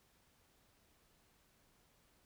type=silence; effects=pink hiss -72 dBFS RMS until 2.25 s